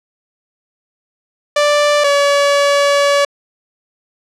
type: tone pair in turn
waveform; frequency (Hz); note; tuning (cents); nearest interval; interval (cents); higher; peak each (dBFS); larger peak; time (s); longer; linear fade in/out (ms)
sawtooth; 587.3 / 568.9; D5 / C#5; 0 / +45; minor second; 55; first; -6; neither; 1.56-2.04 / 2.04-3.25; second; 5
effects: low-pass 7000 Hz 12 dB/octave